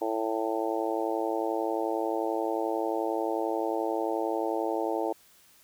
harmonic tone, 111.3 Hz, A2, 20 cents sharp, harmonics 3 / 4 / 5 / 6 / 7 / 8, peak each -32 / -33 / -34 / -35 / -35 / -36 dBFS, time 0.01-5.13 s, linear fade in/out 10 ms, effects white hiss -59 dBFS RMS until 5.63 s

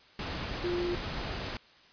sine tone in noise, 351.5 Hz, F4, 11 cents sharp, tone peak -29 dBFS, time 0.64-0.95 s, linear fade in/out 2 ms, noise pink, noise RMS -36 dBFS, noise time 0.19-1.57 s, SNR +4 dB, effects white hiss -58 dBFS RMS until 1.92 s + resampled to 11025 Hz

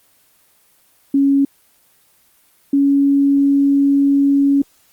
sine tone pair in turn, 277.2 / 279.5 Hz, C#4 / C#4, 0 / +14 cents, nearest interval unison, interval 14 cents, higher second, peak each -10 dBFS, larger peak neither, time 1.14-1.45 / 2.73-4.62 s, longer second, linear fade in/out 5 ms, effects white hiss -55 dBFS RMS until 4.92 s + Opus 24 kbps

